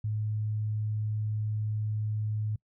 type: tone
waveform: sine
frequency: 107.1 Hz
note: A2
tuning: 46 cents flat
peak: -28 dBFS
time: 0.04-2.56 s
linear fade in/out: 5 ms
effects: noise-tail reverb RT60 0.1 s tail -25 dB re dry